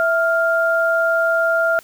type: tone pair together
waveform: sine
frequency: 660 / 1398.5 Hz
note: E5 / F6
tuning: +2 / +2 cents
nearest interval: octave + minor second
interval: 1300 cents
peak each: -17 dBFS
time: 0-1.79 s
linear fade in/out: 0 ms
effects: white hiss -47 dBFS RMS until 1.83 s